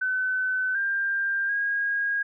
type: tone with pitch steps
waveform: sine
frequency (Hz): 1515 / 1593 / 1635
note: F#6 / G6 / G#6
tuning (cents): +40 / +27 / -28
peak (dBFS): -23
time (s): 0.01-2.23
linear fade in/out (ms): 10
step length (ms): 740
effects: none